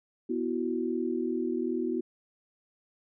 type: chord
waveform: sine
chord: B suspended fourth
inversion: none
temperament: equal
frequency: 246.9 / 329.6 / 370 Hz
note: B3 / E4 / F#4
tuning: 0 / 0 / 0 cents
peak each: -32 dBFS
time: 0.29-2.01 s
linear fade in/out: 10 ms
effects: none